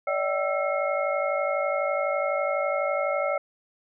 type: tone cluster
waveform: sine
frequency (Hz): 575 / 627 / 766 / 1327 / 2158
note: D5 / D#5 / G5 / E6 / C#7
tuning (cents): -37 / +13 / -40 / +11 / -47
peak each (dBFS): -26 / -30 / -33 / -31 / -33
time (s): 0.07-3.38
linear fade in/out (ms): 5
effects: none